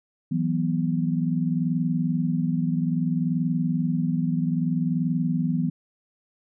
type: chord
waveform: sine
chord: E suspended second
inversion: none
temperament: just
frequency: 164.81 / 185.42 / 247.2 Hz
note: E3 / F#3 / B3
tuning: 0 / +4 / +2 cents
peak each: -24 / -28 / -26 dBFS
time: 0.31-5.7 s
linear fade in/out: 10 ms
effects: none